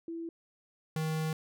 sine / square tone pair in turn, 332.3 / 157.69 Hz, E4 / D#3, +14 / +24 cents, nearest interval octave + minor second, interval 1290 cents, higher first, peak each -36 / -31 dBFS, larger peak second, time 0.08-0.29 / 0.96-1.33 s, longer second, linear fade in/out 2 ms, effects none

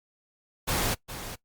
pink noise with echo, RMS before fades -27 dBFS, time 0.67-0.95 s, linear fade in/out 20 ms, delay 410 ms, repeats 1, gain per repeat -11 dB, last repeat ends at 1.36 s, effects noise-tail reverb RT60 0.1 s tail -20 dB re dry + Opus 48 kbps

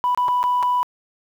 sine tone with dropouts, 987.8 Hz, B5, in tune, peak -15 dBFS, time 0.04-0.83 s, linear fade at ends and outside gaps 0 ms, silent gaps 0.148-0.175 / 0.282-0.286 / 0.43-0.439 / 0.627-0.631 s, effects tanh soft clip ceiling -13 dBFS + 8-bit

